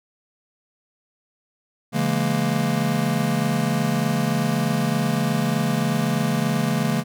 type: chord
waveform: square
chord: A# half-diminished seventh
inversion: first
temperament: just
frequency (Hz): 139.85 / 167.82 / 209.8 / 233.1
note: C#3 / E3 / G#3 / A#3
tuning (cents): +16 / +31 / +18 / 0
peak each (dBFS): -26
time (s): 1.92-7.04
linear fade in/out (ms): 50
effects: none